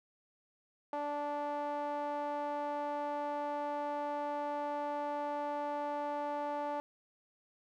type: tone with band-pass filter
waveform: sawtooth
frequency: 291.8 Hz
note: D4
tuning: 11 cents flat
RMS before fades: -37 dBFS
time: 0.93-6.8 s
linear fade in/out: 0 ms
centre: 770 Hz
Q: 4.5
effects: none